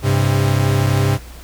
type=tone pair together; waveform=45% pulse; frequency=100.46 / 132.9 Hz; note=G2 / C3; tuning=+43 / +27 cents; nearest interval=perfect fourth; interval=484 cents; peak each=-16 dBFS; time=0.02-1.19 s; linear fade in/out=50 ms; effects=added 60 Hz sine -34 dBFS peak until 1.43 s + pink hiss -41 dBFS RMS until 1.43 s